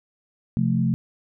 sine chord, F major, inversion second, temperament equal, 130.81 / 174.61 / 220 Hz, C3 / F3 / A3, 0 / 0 / 0 cents, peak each -23 dBFS, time 0.57-0.94 s, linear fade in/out 0 ms, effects none

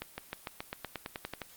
accelerating click train, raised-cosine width 0.3 ms, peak -20 dBFS, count 13, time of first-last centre 0.02-1.418 s, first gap 160 ms, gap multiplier 0.94, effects white hiss -55 dBFS RMS until 1.56 s + Opus 24 kbps

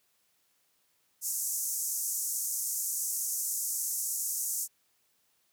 pink band-pass noise, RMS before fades -33 dBFS, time 1.21-4.68 s, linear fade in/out 50 ms, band 6100 to 15000 Hz, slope 48 dB/octave, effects white hiss -72 dBFS RMS until 5.52 s + high-pass 60 Hz 12 dB/octave

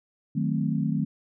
sine chord, D# diminished seventh, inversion none, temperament equal, 155.56 / 185 / 220 / 261.6 Hz, D#3 / F#3 / A3 / C4, 0 / 0 / 0 / 0 cents, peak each -27 / -30 / -28 / -31 dBFS, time 0.35-1.05 s, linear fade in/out 10 ms, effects none

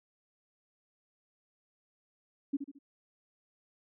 sine tone with echo, 280.2 Hz, C#4, 19 cents sharp, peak -27 dBFS, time 2.53-2.57 s, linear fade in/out 10 ms, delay 73 ms, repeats 3, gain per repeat -8 dB, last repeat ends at 2.789 s, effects none

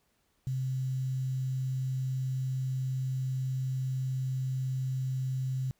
sine tone with quantisation, 130.81 Hz, C3, in tune, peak -29 dBFS, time 0.47-5.71 s, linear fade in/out 0 ms, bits 9, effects pink hiss -73 dBFS RMS until 5.79 s

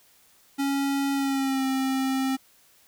square tone with pitch glide, 277.2 to 265.3 Hz, C#4 to C4, 0 to +24 cents, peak -24 dBFS, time 0.58-2.37 s, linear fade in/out 20 ms, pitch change -76 cents, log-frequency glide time 1.13-1.65 s, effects white hiss -59 dBFS RMS until 2.87 s

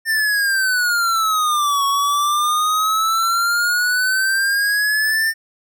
square exponential two-way sweep, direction down then up, 1805 to 1108.7 to 1805 Hz, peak -16 dBFS, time 0.05-5.34 s, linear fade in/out 50 ms, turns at 1.85 s, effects none

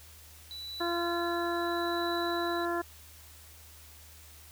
triangle tone with tremolo, 3956 Hz, B7, 2 cents sharp, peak -36 dBFS, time 0.51-2.65 s, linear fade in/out 0 ms, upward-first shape triangle, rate 0.77 Hz, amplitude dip 55%
harmonic tone, 343.6 Hz, F4, 28 cents flat, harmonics 1 / 2 / 3 / 4 / 5, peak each -32 / -35 / -37 / -38 / -39 dBFS, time 0.8-2.82 s, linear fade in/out 10 ms
effects added 77 Hz sine -54 dBFS peak until 4.51 s + white hiss -54 dBFS RMS until 4.51 s

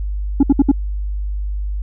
sine tone bursts, 277.2 Hz, C#4, in tune, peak -4 dBFS, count 4, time 0.4-0.716 s, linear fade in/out 5 ms, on 31 ms, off 64 ms, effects tanh soft clip ceiling -6 dBFS + added 50 Hz sine -19 dBFS peak until 1.82 s

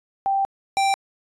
sine / square tone pair in turn, 784 / 784 Hz, G5 / G5, 0 / 0 cents, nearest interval unison, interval 0 cents, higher neither, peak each -18 dBFS, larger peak neither, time 0.26-0.45 / 0.77-0.94 s, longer first, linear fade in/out 0 ms, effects resampled to 22050 Hz

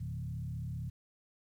sine tone with frequency modulation, 121.1 Hz, B2, 34 cents flat, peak -36 dBFS, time 0-0.9 s, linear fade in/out 10 ms, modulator 35.4 Hz, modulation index 1.2, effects 11-bit

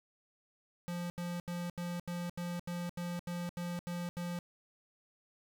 square tone bursts, 174.61 Hz, F3, in tune, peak -37 dBFS, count 12, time 0.88-4.389 s, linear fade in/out 0 ms, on 220 ms, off 79 ms, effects none

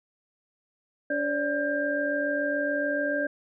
sine tone cluster, 287.8 / 538 / 585 / 1594 Hz, D4 / C5 / D5 / G6, -35 / +48 / -7 / +28 cents, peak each -31 / -37 / -28 / -29 dBFS, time 1.1-3.27 s, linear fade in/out 5 ms, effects none

